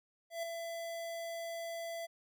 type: tone with ADSR envelope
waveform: square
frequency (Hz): 670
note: E5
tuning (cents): +28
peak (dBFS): -35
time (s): 0.3-2.07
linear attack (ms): 130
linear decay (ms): 3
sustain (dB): -5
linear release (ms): 21
effects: none